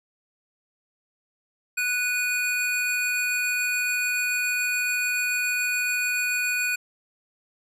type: tone pair together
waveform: square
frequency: 1480 / 2469 Hz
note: F#6 / D#7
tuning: 0 / -14 cents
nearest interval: major sixth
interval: 886 cents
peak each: -29 / -25 dBFS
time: 1.77-6.76 s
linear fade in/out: 10 ms
effects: resampled to 32000 Hz